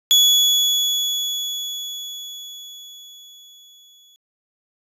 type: tone with exponential decay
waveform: 35% pulse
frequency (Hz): 3390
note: G#7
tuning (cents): +35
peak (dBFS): -8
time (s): 0.11-4.16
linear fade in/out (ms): 0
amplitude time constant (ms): 880
effects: resampled to 32000 Hz